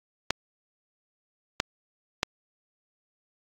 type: clicks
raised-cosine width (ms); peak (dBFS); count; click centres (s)
0.2; -5; 3; 0.306 / 1.601 / 2.231
effects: AAC 48 kbps